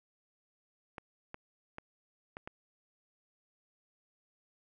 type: clicks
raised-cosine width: 0.5 ms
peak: -27 dBFS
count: 5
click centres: 0.982 / 1.344 / 1.784 / 2.369 / 2.475 s
effects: none